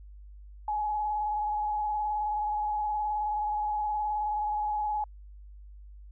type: tone with vibrato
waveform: sine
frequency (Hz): 843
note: G#5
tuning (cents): +26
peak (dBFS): -27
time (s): 0.68-5.04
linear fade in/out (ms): 2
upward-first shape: square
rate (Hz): 19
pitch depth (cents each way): 20
effects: added 50 Hz sine -45 dBFS peak until 6.11 s